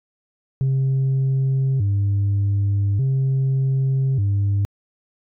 sine tone with vibrato, 115.8 Hz, A#2, 11 cents flat, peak -14 dBFS, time 0.61-4.65 s, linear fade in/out 0 ms, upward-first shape square, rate 0.42 Hz, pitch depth 250 cents each way, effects tanh soft clip ceiling -15 dBFS

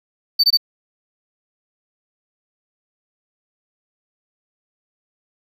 triangle tone bursts, 4571 Hz, D8, 48 cents flat, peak -9 dBFS, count 3, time 0.39-0.573 s, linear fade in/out 10 ms, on 47 ms, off 21 ms, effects none

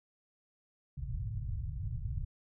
white low-pass noise, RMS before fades -37 dBFS, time 0.97-2.25 s, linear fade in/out 10 ms, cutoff 130 Hz, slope 48 dB/octave, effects none

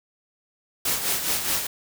white noise with tremolo, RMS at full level -23 dBFS, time 0.85-1.67 s, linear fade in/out 5 ms, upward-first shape sine, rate 4.8 Hz, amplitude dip 55%, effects none

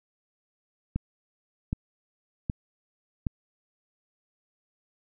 click train, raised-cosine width 5 ms, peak -15 dBFS, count 4, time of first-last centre 0.96-3.268 s, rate 1.3 Hz, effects none

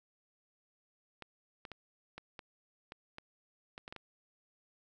clicks, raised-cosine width 0.3 ms, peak -29 dBFS, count 11, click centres 1.223 / 1.652 / 1.717 / 2.18 / 2.392 / 2.921 / 3.184 / 3.779 / 3.879 / 3.925 / 3.963 s, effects none

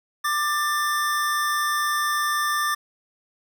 square tone pair together, 1186 / 1777 Hz, D6 / A6, +17 / +17 cents, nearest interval perfect fifth, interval 700 cents, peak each -24 / -26 dBFS, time 0.24-2.75 s, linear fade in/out 10 ms, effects none

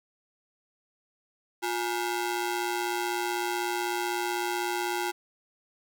sawtooth ring-modulated tone, 594 Hz, D5, 20 cents sharp, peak -21 dBFS, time 1.62-5.12 s, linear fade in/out 20 ms, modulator 239 Hz, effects none

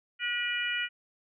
harmonic tone with a mistuned harmonic, 482.5 Hz, B4, 40 cents flat, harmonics 3 / 4 / 5 / 6, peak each -34 / -34 / -34 / -34 dBFS, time 0.19-0.89 s, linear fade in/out 50 ms, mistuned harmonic 6, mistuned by +19 cents, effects none

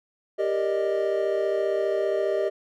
triangle chord, Eb major seventh, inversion first, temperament equal with one note detuned, 394.3 / 466.2 / 587.3 / 622.3 Hz, G4 / Bb4 / D5 / Eb5, +10 / 0 / 0 / 0 cents, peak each -24 / -29 / -30 / -24 dBFS, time 0.38-2.5 s, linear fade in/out 20 ms, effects none

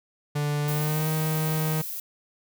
45% pulse tone with pitch glide, 146.83 to 156.46 Hz, D3 to D#3, 0 to +10 cents, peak -24 dBFS, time 0.35-1.82 s, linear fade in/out 10 ms, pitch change +110 cents, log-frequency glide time 0.63-1.08 s
violet noise, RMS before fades -34 dBFS, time 0.68-2 s, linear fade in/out 2 ms
effects none

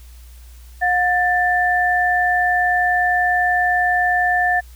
sine tone pair together, 719.3 / 1770 Hz, F#5 / A6, -49 / +10 cents, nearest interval octave + major third, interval 1559 cents, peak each -17 dBFS, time 0.81-4.61 s, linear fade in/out 20 ms, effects added 60 Hz sine -38 dBFS peak until 4.75 s + white hiss -51 dBFS RMS until 4.75 s

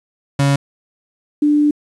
35% pulse / sine tone pair in turn, 140 / 295.7 Hz, C#3 / D4, +18 / +12 cents, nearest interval octave + minor second, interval 1294 cents, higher second, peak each -10 dBFS, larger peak neither, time 0.39-0.56 / 1.42-1.71 s, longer second, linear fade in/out 5 ms, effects resampled to 24000 Hz + 8-bit

